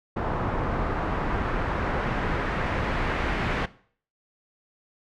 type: noise with low-pass filter sweep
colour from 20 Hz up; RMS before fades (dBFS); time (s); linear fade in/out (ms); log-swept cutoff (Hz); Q
pink; -27; 0.16-3.66; 10; 1100 to 2200; 1.2
effects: noise-tail reverb RT60 0.5 s tail -18 dB re dry